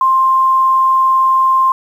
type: tone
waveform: sine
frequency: 1053 Hz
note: C6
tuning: 11 cents sharp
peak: -8 dBFS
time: 0.01-1.72 s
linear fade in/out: 2 ms
effects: 7-bit